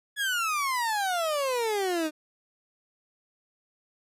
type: exponential sweep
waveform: 30% pulse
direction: down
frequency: 1711 to 300.8 Hz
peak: -23 dBFS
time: 0.16-2.11 s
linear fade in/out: 50 ms
effects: resampled to 32000 Hz